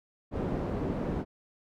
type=low-pass noise; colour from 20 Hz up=white; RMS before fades=-32 dBFS; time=0.31-1.25 s; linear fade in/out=50 ms; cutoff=380 Hz; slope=12 dB/octave; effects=none